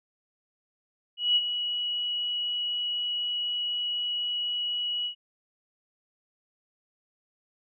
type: tone with ADSR envelope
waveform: sine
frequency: 2924 Hz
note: F#7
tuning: 21 cents flat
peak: -18 dBFS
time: 1.17-5.15 s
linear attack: 190 ms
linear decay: 41 ms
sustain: -9 dB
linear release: 96 ms
effects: none